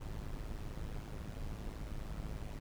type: noise with amplitude modulation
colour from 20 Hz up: brown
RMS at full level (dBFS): -39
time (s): 0-2.6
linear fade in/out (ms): 20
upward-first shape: sine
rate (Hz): 106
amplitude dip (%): 75
effects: none